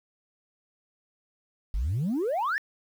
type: exponential sweep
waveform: sine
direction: up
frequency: 44.04 to 1849 Hz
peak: -23 dBFS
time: 1.74-2.58 s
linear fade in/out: 0 ms
effects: tanh soft clip ceiling -23 dBFS + 9-bit